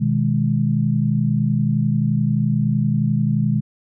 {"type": "chord", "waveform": "sine", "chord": "G# minor", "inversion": "first", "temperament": "just", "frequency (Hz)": [124.59, 155.74, 207.7], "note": ["B2", "D#3", "G#3"], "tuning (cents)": [16, 2, 0], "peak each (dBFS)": -20, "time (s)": [0, 3.61], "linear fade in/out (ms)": 20, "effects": []}